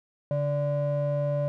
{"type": "ring-modulated tone", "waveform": "triangle", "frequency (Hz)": 220, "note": "A3", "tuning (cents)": 0, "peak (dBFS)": -19, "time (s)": [0.31, 1.48], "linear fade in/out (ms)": 0, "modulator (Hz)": 363, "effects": []}